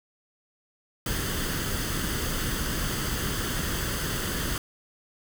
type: noise with comb filter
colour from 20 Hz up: pink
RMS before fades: -29 dBFS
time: 1.06-4.58 s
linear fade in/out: 2 ms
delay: 0.63 ms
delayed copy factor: +0.55
effects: none